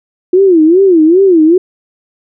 sine tone with vibrato, 349.2 Hz, F4, in tune, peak -3 dBFS, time 0.33-1.58 s, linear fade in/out 5 ms, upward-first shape sine, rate 2.5 Hz, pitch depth 210 cents each way, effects none

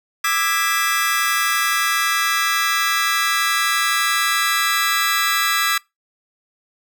sawtooth chord, E dominant seventh, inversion third, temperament just, 1186.7 / 1318.5 / 1648.1 / 1977.8 Hz, D6 / E6 / G#6 / B6, +18 / 0 / -14 / +2 cents, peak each -19 dBFS, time 0.24-5.78 s, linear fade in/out 5 ms, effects noise-tail reverb RT60 0.2 s tail -24 dB re dry

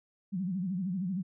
sine tone with vibrato, 185 Hz, F#3, in tune, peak -30 dBFS, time 0.32-1.23 s, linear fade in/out 20 ms, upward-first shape sine, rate 13 Hz, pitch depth 140 cents each way, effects none

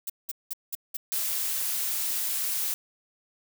violet noise bursts, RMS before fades -32 dBFS, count 6, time 0.07-1.188 s, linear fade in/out 5 ms, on 28 ms, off 190 ms
blue noise, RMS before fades -29 dBFS, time 1.12-2.74 s, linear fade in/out 0 ms
effects none

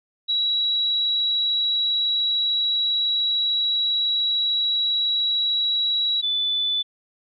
sine tone pair in turn, 3891 / 3492 Hz, B7 / A7, -27 / -14 cents, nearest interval major second, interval 187 cents, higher first, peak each -19 / -20 dBFS, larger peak first, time 0.28-6.22 / 6.22-6.83 s, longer first, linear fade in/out 20 ms, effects none

